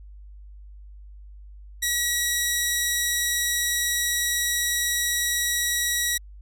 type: tone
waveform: 10% pulse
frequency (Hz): 1922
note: B6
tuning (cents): -48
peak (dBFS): -13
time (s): 1.82-6.18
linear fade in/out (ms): 10
effects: added 50 Hz sine -41 dBFS peak until 6.41 s